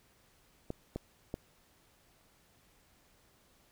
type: clicks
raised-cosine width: 2 ms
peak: -23 dBFS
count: 3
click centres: 0.704 / 0.96 / 1.341 s
effects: pink hiss -67 dBFS RMS until 3.71 s